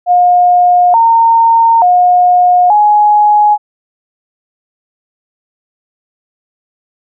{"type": "tone with pitch steps", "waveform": "sine", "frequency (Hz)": [714, 916, 718, 837], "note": ["F5", "A#5", "F5", "G#5"], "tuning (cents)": [38, -31, 48, 13], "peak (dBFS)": -4, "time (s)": [0.06, 3.58], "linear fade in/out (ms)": 50, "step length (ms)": 880, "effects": []}